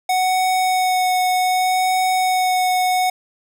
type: tone with vibrato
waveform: square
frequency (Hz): 740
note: F#5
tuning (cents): 0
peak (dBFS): -16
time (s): 0.09-3.1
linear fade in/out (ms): 5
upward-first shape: sine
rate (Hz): 0.65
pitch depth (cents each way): 11
effects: none